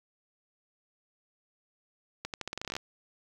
accelerating click train, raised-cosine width 0.2 ms, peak -18 dBFS, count 14, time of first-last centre 2.25-2.766 s, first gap 88 ms, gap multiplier 0.85, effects 8-bit

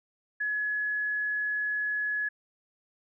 sine tone, 1694 Hz, G#6, 34 cents sharp, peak -27 dBFS, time 0.4-2.29 s, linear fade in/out 10 ms, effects none

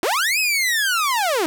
sawtooth linear two-way sweep, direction up then down, 294.3 to 2600 to 294.3 Hz, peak -14 dBFS, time 0.03-1.46 s, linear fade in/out 0 ms, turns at 0.39 s, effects none

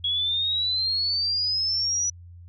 sine exponential sweep, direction up, 3322 to 5920 Hz, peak -22 dBFS, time 0.04-2.1 s, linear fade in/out 5 ms, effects added 87 Hz sine -42 dBFS peak until 2.48 s

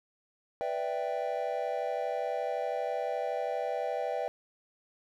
triangle chord, E minor seventh, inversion second, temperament equal, 493.9 / 587.3 / 659.3 / 784 Hz, B4 / D5 / E5 / G5, 0 / 0 / 0 / 0 cents, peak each -34 dBFS, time 0.61-4.28 s, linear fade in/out 0 ms, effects none

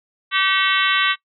harmonic tone with a mistuned harmonic, 384.2 Hz, G4, 35 cents flat, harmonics 3 / 4 / 5 / 6 / 7 / 8 / 9 / 10, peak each -21 / -22 / -23 / -24 / -24 / -25 / -26 / -26 dBFS, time 0.31-1.16 s, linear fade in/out 50 ms, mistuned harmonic 6, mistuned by -81 cents, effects noise-tail reverb RT60 0.1 s tail -22 dB re dry

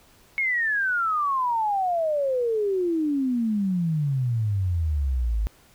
sine exponential sweep, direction down, 2200 to 50.6 Hz, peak -21 dBFS, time 0.38-5.47 s, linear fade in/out 0 ms, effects pink hiss -56 dBFS RMS until 5.74 s

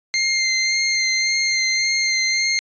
20% pulse tone with vibrato, 2101 Hz, C7, 7 cents sharp, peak -12 dBFS, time 0.14-2.59 s, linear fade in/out 0 ms, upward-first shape sine, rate 1.8 Hz, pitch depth 20 cents each way, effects resampled to 16000 Hz

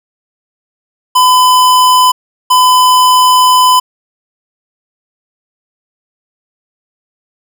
square tone bursts at uneven times, 1008 Hz, B5, 35 cents sharp, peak -5 dBFS, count 2, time 1.15-2.12 / 2.5-3.8 s, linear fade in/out 10 ms, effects none

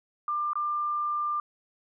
sine tone with dropouts, 1193 Hz, D6, 27 cents sharp, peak -26 dBFS, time 0.28-1.4 s, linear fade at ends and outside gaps 2 ms, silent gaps 0.533-0.555 s, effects none

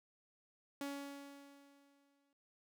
sawtooth tone with exponential decay, 281 Hz, C#4, 24 cents sharp, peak -36 dBFS, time 0.81-2.33 s, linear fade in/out 2 ms, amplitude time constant 330 ms, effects none

